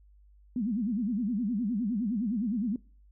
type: tone with vibrato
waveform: sine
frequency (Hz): 222.2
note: A3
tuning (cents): +17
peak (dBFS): -27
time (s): 0.56-2.76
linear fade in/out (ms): 2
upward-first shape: sine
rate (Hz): 9.7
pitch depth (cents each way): 240
effects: noise-tail reverb RT60 0.4 s tail -22 dB re dry + added 50 Hz sine -55 dBFS peak until 3.11 s